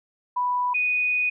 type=tone pair in turn; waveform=sine; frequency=987.8 / 2482 Hz; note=B5 / D#7; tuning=0 / -5 cents; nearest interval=octave + major third; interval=1595 cents; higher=second; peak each=-21 / -20 dBFS; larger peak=second; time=0.36-0.74 / 0.74-1.3 s; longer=second; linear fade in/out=10 ms; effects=none